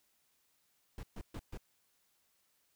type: noise bursts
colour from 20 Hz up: brown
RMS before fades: -43 dBFS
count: 4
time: 0.98-1.574 s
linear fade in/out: 2 ms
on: 51 ms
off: 130 ms
effects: white hiss -75 dBFS RMS until 2.75 s